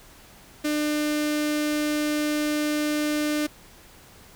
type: tone with notch filter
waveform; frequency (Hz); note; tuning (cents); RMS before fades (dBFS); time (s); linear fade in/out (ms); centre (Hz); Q
sawtooth; 300; D4; +37; -25; 0.64-3.47; 10; 940; 1.7
effects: pink hiss -50 dBFS RMS until 4.35 s